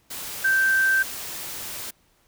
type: tone in noise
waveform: sine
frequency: 1562 Hz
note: G6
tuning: 7 cents flat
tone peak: -17 dBFS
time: 0.44-1.03 s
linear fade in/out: 10 ms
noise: white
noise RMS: -34 dBFS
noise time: 0.1-1.91 s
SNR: +14 dB
effects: pink hiss -63 dBFS RMS until 2.27 s